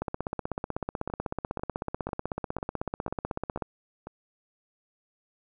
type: two click trains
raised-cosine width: 1 ms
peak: -24 / -16 dBFS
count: 7 / 59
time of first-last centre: 1.1-4.07 / 0.02-3.622 s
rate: 2.02 / 16.1 Hz
effects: none